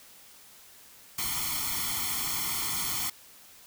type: noise with comb filter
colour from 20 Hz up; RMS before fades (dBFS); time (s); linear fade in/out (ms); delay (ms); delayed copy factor
white; -31; 1.18-3.1; 5; 0.92; +1
effects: white hiss -53 dBFS RMS until 3.66 s